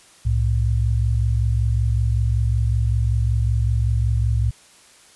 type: tone pair together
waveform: sine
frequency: 65.41 / 110.71 Hz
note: C2 / A2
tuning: 0 / +11 cents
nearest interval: major sixth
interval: 911 cents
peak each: -19 dBFS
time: 0.25-4.51 s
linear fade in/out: 10 ms
effects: white hiss -50 dBFS RMS until 5.15 s + resampled to 24000 Hz